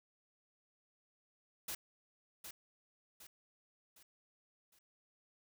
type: noise with echo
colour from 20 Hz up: white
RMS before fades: -42 dBFS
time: 1.68-1.75 s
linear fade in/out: 5 ms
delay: 760 ms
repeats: 4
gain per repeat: -7 dB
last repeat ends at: 4.79 s
effects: none